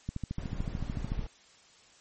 click train, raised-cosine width 5 ms, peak -21 dBFS, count 16, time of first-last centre 0.09-1.193 s, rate 13.6 Hz
brown noise, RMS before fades -38 dBFS, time 0.38-1.27 s, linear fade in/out 5 ms
effects white hiss -59 dBFS RMS until 2 s + MP3 32 kbps

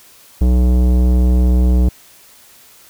sine tone with tanh clipping, 61.74 Hz, B1, in tune, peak -11 dBFS, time 0.41-1.89 s, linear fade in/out 5 ms, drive 16 dB, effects white hiss -45 dBFS RMS until 2.89 s

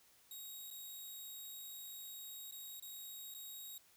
5% pulse tone with dropouts, 3789 Hz, A#7, 27 cents sharp, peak -40 dBFS, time 0.31-3.78 s, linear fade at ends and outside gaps 2 ms, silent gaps 0.704-0.71 / 2.512-2.522 / 2.799-2.824 / 3.341-3.347 s, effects white hiss -68 dBFS RMS until 3.96 s

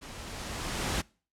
pink noise with level ramp, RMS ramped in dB -45 to -29 dBFS, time 0.01-1.02 s, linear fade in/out 20 ms, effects noise-tail reverb RT60 0.4 s tail -25 dB re dry + low-pass 9000 Hz 12 dB/octave

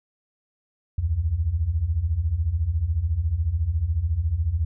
sine beating tone pair, 71.8 / 85.8 Hz, D2 / F2, -39 / -30 cents, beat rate 14 Hz, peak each -26 / -22 dBFS, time 0.98-4.65 s, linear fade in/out 5 ms, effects none

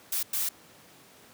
blue noise bursts at uneven times, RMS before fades -29 dBFS, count 2, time 0.12-0.23 / 0.33-0.49 s, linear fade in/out 5 ms, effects pink hiss -54 dBFS RMS until 1.33 s + high-pass 150 Hz 12 dB/octave

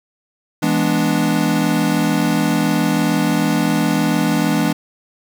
square chord, E dominant seventh, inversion none, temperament equal, 164.81 / 207.7 / 246.9 / 293.7 Hz, E3 / G#3 / B3 / D4, 0 / 0 / 0 / 0 cents, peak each -21 / -21 / -22 / -20 dBFS, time 0.62-4.73 s, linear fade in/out 10 ms, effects 7-bit

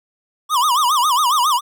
square tone with vibrato, 1093 Hz, C#6, 25 cents flat, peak -14 dBFS, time 0.49-1.61 s, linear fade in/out 50 ms, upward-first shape sine, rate 7.3 Hz, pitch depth 240 cents each way, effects none

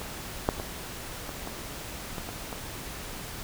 clicks, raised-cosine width 1 ms, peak -24 / -8 / -19 / -23 / -21 / -21 / -22 / -21 dBFS, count 8, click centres 0.016 / 0.489 / 0.599 / 1.292 / 1.474 / 2.182 / 2.29 / 2.528 s, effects pink hiss -39 dBFS RMS until 3.43 s

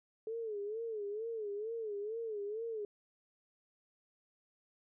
sine tone with vibrato, 431.9 Hz, A4, 32 cents flat, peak -37 dBFS, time 0.27-2.85 s, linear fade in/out 2 ms, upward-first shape sine, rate 2.2 Hz, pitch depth 120 cents each way, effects none

